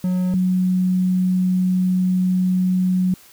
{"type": "tone pair in turn", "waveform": ["triangle", "sine"], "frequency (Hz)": [182.6, 183.87], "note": ["F#3", "F#3"], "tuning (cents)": [-23, -11], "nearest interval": "unison", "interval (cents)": 12, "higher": "second", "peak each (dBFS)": [-15, -15], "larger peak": "neither", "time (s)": [[0.04, 0.34], [0.34, 3.14]], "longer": "second", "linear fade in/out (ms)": 2, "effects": ["white hiss -48 dBFS RMS until 3.32 s"]}